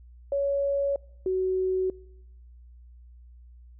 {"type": "tone pair in turn", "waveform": "sine", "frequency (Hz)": [560, 373.8], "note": ["C#5", "F#4"], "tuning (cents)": [18, 18], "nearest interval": "perfect fifth", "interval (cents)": 700, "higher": "first", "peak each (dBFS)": -23, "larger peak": "neither", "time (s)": [[0.32, 0.96], [1.26, 1.9]], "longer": "neither", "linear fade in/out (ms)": 2, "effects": ["noise-tail reverb RT60 1.0 s tail -25 dB re dry", "added 60 Hz sine -47 dBFS peak until 3.79 s"]}